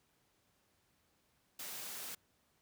white high-pass noise, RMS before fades -45 dBFS, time 1.59-2.15 s, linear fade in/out 5 ms, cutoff 130 Hz, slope 12 dB/octave, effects pink hiss -75 dBFS RMS until 2.61 s + high-pass 60 Hz 12 dB/octave

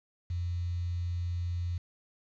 sine tone with quantisation, 87.5 Hz, F2, 4 cents sharp, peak -30 dBFS, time 0.3-1.78 s, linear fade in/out 5 ms, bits 9, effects resampled to 16000 Hz

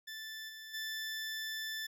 20% pulse tone with level steps, 1760 Hz, A6, in tune, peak -38 / -42 / -33 dBFS, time 0.07-1.87 s, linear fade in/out 10 ms, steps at 0.48 / 0.73 s, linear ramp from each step 20 ms, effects none

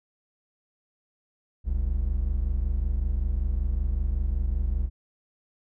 triangle tone pair together, 43.03 / 68.3 Hz, F1 / C#2, -25 / -25 cents, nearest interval minor sixth, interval 800 cents, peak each -24 dBFS, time 1.64-4.9 s, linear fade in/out 50 ms, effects none

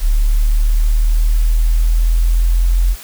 sine exponential sweep, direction up, 36.33 to 43.63 Hz, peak -9 dBFS, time 0-2.96 s, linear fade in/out 50 ms, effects white hiss -35 dBFS RMS until 3.03 s

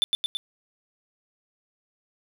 triangle tone with echo, 3520 Hz, A7, in tune, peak -16 dBFS, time 0.02-0.04 s, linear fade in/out 0 ms, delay 110 ms, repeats 3, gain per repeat -3 dB, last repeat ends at 0.37 s, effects none

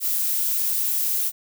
violet noise, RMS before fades -23 dBFS, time 0-1.32 s, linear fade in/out 50 ms, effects none

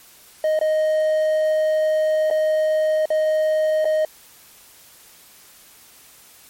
triangle tone with dropouts, 622.3 Hz, D#5, in tune, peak -14 dBFS, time 0.44-4.05 s, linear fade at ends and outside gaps 2 ms, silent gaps 0.591-0.612 / 2.302-2.31 / 3.056-3.103 / 3.846-3.853 s, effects white hiss -48 dBFS RMS until 6.49 s + MP3 64 kbps

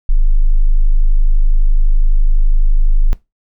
sine tone, 25.96 Hz, G#0, in tune, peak -6 dBFS, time 0.09-3.13 s, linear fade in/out 0 ms, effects noise-tail reverb RT60 0.2 s tail -19 dB re dry

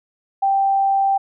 sine tone, 784 Hz, G5, in tune, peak -14 dBFS, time 0.42-1.18 s, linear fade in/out 10 ms, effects none

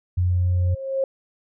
sine tone, 89.6 Hz, F2, 45 cents sharp, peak -17 dBFS, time 0.17-0.75 s, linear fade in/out 10 ms
sine tone with exponential growth, 537 Hz, C5, 45 cents sharp, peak -17 dBFS, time 0.3-1.04 s, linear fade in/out 2 ms, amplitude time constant 160 ms
effects none

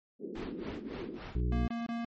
pink band-pass noise, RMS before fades -41 dBFS, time 0.19-1.21 s, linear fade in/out 50 ms, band 200 to 460 Hz, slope 48 dB/octave
pink noise with tremolo, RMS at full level -42 dBFS, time 0.35-1.41 s, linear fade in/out 5 ms, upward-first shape sine, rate 3.6 Hz, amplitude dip 90%
harmonic tone, 60.3 Hz, B1, 41 cents flat, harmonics 1 / 2 / 3 / 5 / 6 / 7, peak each -29 / -35 / -39 / -43 / -45 / -46 dBFS, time 1.35-1.67 s, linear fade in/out 5 ms
square tone bursts, 233.1 Hz, A#3, in tune, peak -34 dBFS, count 3, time 1.52-2.048 s, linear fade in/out 2 ms, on 160 ms, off 24 ms
effects low-pass 3000 Hz 12 dB/octave + MP3 32 kbps

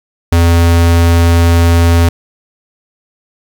square tone, 84.7 Hz, E2, 48 cents sharp, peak -6 dBFS, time 0.32-2.09 s, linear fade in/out 5 ms, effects 7-bit

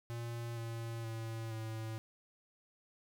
square tone with pitch steps, 117.4 / 115.25 / 113.14 / 111.07 Hz, A#2 / A#2 / A2 / A2, +13 / -19 / +49 / +17 cents, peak -40 dBFS, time 0.1-1.98 s, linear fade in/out 0 ms, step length 470 ms, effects none

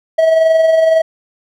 triangle tone with amplitude modulation, 646 Hz, E5, 35 cents flat, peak -4 dBFS, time 0.18-1.02 s, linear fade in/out 10 ms, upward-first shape sine, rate 21.8 Hz, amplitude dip 40%, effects none

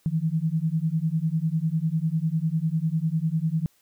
sine beating tone pair, 155.7 / 165.7 Hz, D#3 / E3, +2 / +9 cents, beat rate 10 Hz, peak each -25 dBFS, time 0.06-3.66 s, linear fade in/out 0 ms, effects white hiss -64 dBFS RMS until 3.81 s

